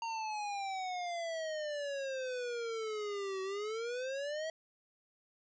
square exponential two-way sweep, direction down then up, 926 to 377.6 to 649 Hz, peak -37 dBFS, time 0.02-4.5 s, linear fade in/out 2 ms, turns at 3.42 s, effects resampled to 16000 Hz

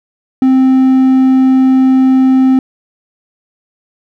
triangle tone, 261.6 Hz, C4, in tune, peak -3 dBFS, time 0.42-2.59 s, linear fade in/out 2 ms, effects none

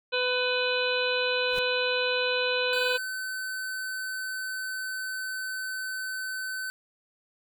harmonic tone, 500 Hz, B4, 21 cents sharp, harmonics 1 / 2 / 3 / 5 / 6 / 7 / 8, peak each -28 / -36 / -31 / -31 / -35 / -39 / -33 dBFS, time 0.12-2.98 s, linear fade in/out 20 ms
pink noise with exponential growth, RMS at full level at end -37 dBFS, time 1.45-1.59 s, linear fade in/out 0 ms, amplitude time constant 30 ms
square tone, 1522 Hz, F#6, 48 cents sharp, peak -32 dBFS, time 2.73-6.7 s, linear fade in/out 0 ms
effects none

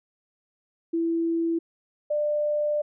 sine tone pair in turn, 332.3 / 595.3 Hz, E4 / D5, +14 / +23 cents, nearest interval minor seventh, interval 1009 cents, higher second, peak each -22 dBFS, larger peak neither, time 0.93-1.59 / 2.1-2.82 s, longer second, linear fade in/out 10 ms, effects none

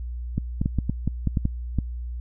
clicks, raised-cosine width 5 ms, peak -10 dBFS, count 10, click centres 0.38 / 0.615 / 0.659 / 0.787 / 0.896 / 1.076 / 1.273 / 1.372 / 1.454 / 1.787 s, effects added 60 Hz sine -29 dBFS peak until 2.2 s

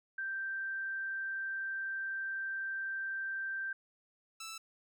sine / 10% pulse tone pair in turn, 1568 / 1321 Hz, G6 / E6, 0 / +3 cents, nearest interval minor third, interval 297 cents, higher first, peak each -35 / -35 dBFS, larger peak neither, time 0.18-3.73 / 4.4-4.58 s, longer first, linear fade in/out 5 ms, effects none

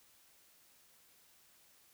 silence, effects white hiss -66 dBFS RMS until 1.93 s

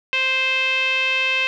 5% pulse tone with low-pass filter, 523.3 Hz, C5, in tune, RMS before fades -20 dBFS, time 0.13-1.47 s, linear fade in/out 0 ms, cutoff 2700 Hz, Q 5.2, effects none

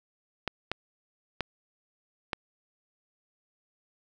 clicks, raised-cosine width 0.3 ms, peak -13 dBFS, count 4, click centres 0.477 / 0.716 / 1.407 / 2.332 s, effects none

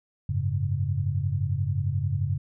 sine chord, F# suspended second, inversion none, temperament equal, 92.5 / 103.83 / 138.59 Hz, F#2 / G#2 / C#3, 0 / 0 / 0 cents, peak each -28 dBFS, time 0.29-2.38 s, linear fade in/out 5 ms, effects none

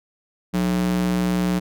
square tone with high-pass filter, 60.6 Hz, B1, 32 cents flat, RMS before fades -21 dBFS, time 0.53-1.6 s, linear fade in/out 20 ms, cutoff 180 Hz, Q 2.2, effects none

